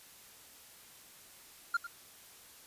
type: tone with echo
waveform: triangle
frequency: 1396.9 Hz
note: F6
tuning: in tune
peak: -25 dBFS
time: 1.74-1.77 s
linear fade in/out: 5 ms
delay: 100 ms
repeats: 1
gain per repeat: -13 dB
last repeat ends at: 1.87 s
effects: white hiss -56 dBFS RMS until 2.66 s + resampled to 32000 Hz